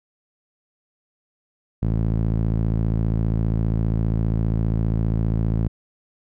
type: tone with band-pass filter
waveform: sawtooth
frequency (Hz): 55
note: A1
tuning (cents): 0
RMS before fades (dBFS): -21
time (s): 1.82-5.68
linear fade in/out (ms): 5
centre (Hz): 140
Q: 1.1
effects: none